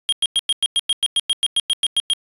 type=tone bursts; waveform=square; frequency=3237 Hz; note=G#7; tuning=45 cents flat; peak=-15 dBFS; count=16; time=0.09-2.134 s; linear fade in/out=0 ms; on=34 ms; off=100 ms; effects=resampled to 24000 Hz